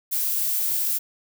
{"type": "noise", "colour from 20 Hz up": "violet", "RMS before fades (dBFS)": -24, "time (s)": [0.11, 0.99], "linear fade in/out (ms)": 20, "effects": []}